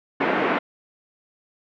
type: band-pass noise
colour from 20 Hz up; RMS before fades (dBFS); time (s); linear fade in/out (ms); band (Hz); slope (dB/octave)
pink; -22; 0.2-0.59; 10; 230 to 2300; 24
effects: none